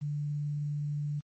sine tone with quantisation, 146.83 Hz, D3, in tune, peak -30 dBFS, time 0.01-1.21 s, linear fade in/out 20 ms, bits 10, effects MP3 32 kbps

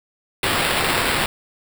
white noise with sample-and-hold, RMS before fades -20 dBFS, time 0.43-1.26 s, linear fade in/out 2 ms, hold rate 6300 Hz, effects none

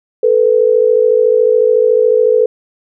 sine tone pair together, 440 / 493.9 Hz, A4 / B4, 0 / 0 cents, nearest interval major second, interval 200 cents, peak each -10 dBFS, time 0.23-2.46 s, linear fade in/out 5 ms, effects none

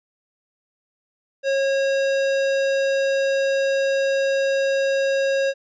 sine tone with hard clipping, 545 Hz, C#5, 29 cents flat, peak -20 dBFS, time 1.43-5.54 s, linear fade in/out 50 ms, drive 17 dB, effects resampled to 16000 Hz

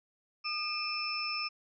sine tone cluster, 1218 / 2413 / 2612 / 5270 Hz, D#6 / D7 / E7 / E8, -37 / +46 / -17 / -1 cents, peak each -39 / -40 / -40 / -35 dBFS, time 0.44-1.49 s, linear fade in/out 20 ms, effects none

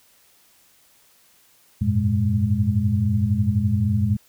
sine tone cluster, 92.1 / 103.4 / 115.9 / 206.8 Hz, F#2 / G#2 / A#2 / G#3, -7 / -7 / -10 / -7 cents, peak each -23 dBFS, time 1.81-4.17 s, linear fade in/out 10 ms, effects white hiss -57 dBFS RMS until 4.28 s

